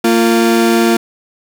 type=tone pair together; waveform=35% pulse; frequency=229 / 347.1 Hz; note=A#3 / F4; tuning=-31 / -11 cents; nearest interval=perfect fifth; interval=720 cents; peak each=-10 dBFS; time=0.04-0.97 s; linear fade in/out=5 ms; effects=none